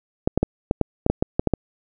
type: clicks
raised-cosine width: 2 ms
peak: -4 dBFS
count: 11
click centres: 0.275 / 0.376 / 0.43 / 0.711 / 0.813 / 1.064 / 1.1 / 1.225 / 1.395 / 1.473 / 1.537 s
effects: none